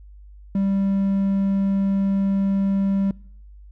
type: tone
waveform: triangle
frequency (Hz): 196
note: G3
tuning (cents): 0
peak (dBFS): -16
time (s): 0.55-3.11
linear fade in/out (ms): 2
effects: noise-tail reverb RT60 0.7 s tail -25 dB re dry + added 50 Hz sine -41 dBFS peak until 3.71 s